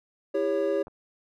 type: chord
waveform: triangle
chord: C# diminished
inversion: first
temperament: equal with one note detuned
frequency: 329.6 / 401.6 / 554.4 Hz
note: E4 / G4 / C#5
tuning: 0 / +42 / 0 cents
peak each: -29 / -25 / -25 dBFS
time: 0.34-0.83 s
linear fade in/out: 10 ms
type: clicks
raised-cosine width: 1 ms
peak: -29 / -36 dBFS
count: 2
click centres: 0.871 / 0.881 s
effects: none

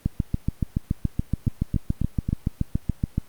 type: two click trains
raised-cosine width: 5 ms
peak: -9 / -11 dBFS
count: 23 / 4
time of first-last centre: 0.06-3.181 / 1.47-2.29 s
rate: 7.05 / 3.66 Hz
effects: pink hiss -54 dBFS RMS until 3.28 s + Opus 24 kbps

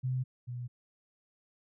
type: tone pair in turn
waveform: sine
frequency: 128.5 / 122.54 Hz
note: C3 / B2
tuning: -31 / -13 cents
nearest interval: minor second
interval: 82 cents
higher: first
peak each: -29 / -36 dBFS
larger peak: first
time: 0.03-0.24 / 0.47-0.68 s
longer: neither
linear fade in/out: 20 ms
effects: none

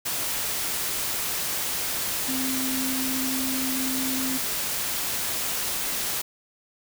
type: tone in noise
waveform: sine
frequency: 261.6 Hz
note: C4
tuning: in tune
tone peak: -28 dBFS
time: 2.28-4.38 s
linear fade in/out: 10 ms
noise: white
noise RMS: -28 dBFS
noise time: 0.05-6.22 s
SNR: -3 dB
effects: none

